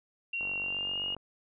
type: tone with pitch glide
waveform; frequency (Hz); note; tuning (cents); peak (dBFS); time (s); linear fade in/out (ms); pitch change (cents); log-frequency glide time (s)
sine; 2752 to 2856; F7 to F7; -26 to +38; -31; 0.33-1.15; 5; +64; 0.61-1.02
type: click train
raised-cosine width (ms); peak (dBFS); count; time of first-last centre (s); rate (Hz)
1; -32; 37; 0.41-1.166; 47.6
effects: none